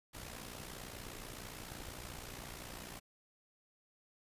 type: noise with amplitude modulation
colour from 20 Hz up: pink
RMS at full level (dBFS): -45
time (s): 0.13-3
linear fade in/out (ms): 20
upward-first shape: sine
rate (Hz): 59.9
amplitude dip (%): 65
effects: resampled to 32000 Hz